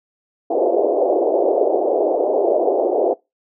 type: band-pass noise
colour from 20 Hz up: pink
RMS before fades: -17 dBFS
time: 0.5-3.14 s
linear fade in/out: 10 ms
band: 350 to 700 Hz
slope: 48 dB/octave
effects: noise-tail reverb RT60 0.2 s tail -22 dB re dry